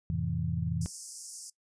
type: chord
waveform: sine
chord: F major seventh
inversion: none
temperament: equal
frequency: 87.31 / 110 / 130.81 / 164.81 Hz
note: F2 / A2 / C3 / E3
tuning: 0 / 0 / 0 / 0 cents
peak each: -35 / -37 / -36 / -32 dBFS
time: 0.1-0.86 s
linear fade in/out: 0 ms
type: high-pass noise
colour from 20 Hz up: white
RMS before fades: -40 dBFS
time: 0.81-1.5 s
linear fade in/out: 5 ms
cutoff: 4900 Hz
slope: 96 dB/octave
effects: noise-tail reverb RT60 0.1 s tail -19 dB re dry + resampled to 22050 Hz